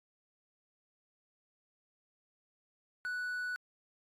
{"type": "tone", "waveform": "triangle", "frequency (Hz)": 1480, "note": "F#6", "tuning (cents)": 0, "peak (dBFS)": -33, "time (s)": [3.05, 3.56], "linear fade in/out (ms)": 0, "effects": ["AAC 48 kbps"]}